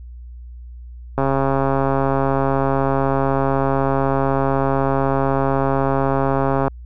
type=click train; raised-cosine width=1 ms; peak=-5 dBFS; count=749; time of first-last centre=1.18-6.68 s; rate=136 Hz; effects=added 60 Hz sine -33 dBFS peak until 6.85 s